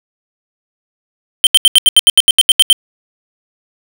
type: tone bursts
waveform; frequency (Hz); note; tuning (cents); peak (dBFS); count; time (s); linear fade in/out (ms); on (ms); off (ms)
square; 3118; G7; -10; -3; 13; 1.44-2.728; 0; 28; 77
effects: none